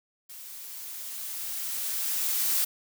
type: noise with level ramp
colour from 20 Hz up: blue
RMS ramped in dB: -44 to -25 dBFS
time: 0.29-2.65 s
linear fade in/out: 10 ms
effects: none